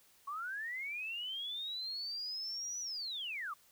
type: linear two-way sweep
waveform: sine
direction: up then down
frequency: 1090 to 5960 to 1090 Hz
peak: -38 dBFS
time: 0.27-3.54 s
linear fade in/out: 10 ms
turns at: 2.8 s
effects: white hiss -66 dBFS RMS until 3.71 s